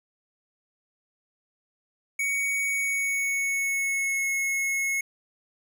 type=tone with pitch glide; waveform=square; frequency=2241 to 2180 Hz; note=C#7 to C#7; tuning=+18 to -29 cents; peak=-25 dBFS; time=2.19-5.01 s; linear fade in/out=5 ms; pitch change=-47 cents; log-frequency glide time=2.67-4.29 s; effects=none